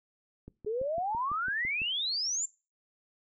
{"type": "click train", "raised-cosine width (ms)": 3, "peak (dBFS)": -32, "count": 9, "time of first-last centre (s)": [0.48, 1.818], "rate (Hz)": 5.98}
{"type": "exponential sweep", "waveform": "sine", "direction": "up", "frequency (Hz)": [411.4, 7459], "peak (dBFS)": -29, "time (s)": [0.66, 2.46], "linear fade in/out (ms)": 10}
{"effects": ["noise-tail reverb RT60 0.3 s tail -21 dB re dry"]}